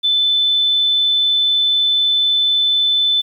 sine tone, 3516 Hz, A7, 2 cents flat, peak -12 dBFS, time 0.03-3.22 s, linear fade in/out 20 ms, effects 8-bit

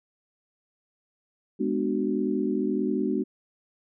sine chord, G# half-diminished seventh, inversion none, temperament just, 207.7 / 249.2 / 299 / 373.8 Hz, G#3 / B3 / D4 / F#4, 0 / +16 / +31 / +18 cents, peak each -29 dBFS, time 1.59-3.24 s, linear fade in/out 20 ms, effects none

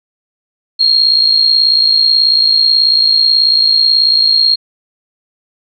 sine tone with amplitude modulation, 4250 Hz, C8, 26 cents sharp, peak -4 dBFS, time 0.79-4.56 s, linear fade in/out 20 ms, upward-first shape sine, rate 58.3 Hz, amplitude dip 60%, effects none

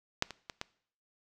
clicks, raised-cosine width 0.2 ms, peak -9 / -24 / -22 / -18 dBFS, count 4, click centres 0.224 / 0.307 / 0.498 / 0.614 s, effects noise-tail reverb RT60 0.6 s tail -22 dB re dry

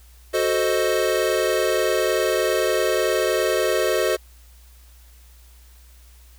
square chord, F# diminished seventh, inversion none, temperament equal, 370 / 440 / 523.3 / 622.3 Hz, F#4 / A4 / C5 / Eb5, 0 / 0 / 0 / 0 cents, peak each -25 dBFS, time 0.33-4.17 s, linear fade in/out 20 ms, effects added 60 Hz sine -46 dBFS peak until 6.38 s + white hiss -55 dBFS RMS until 6.38 s

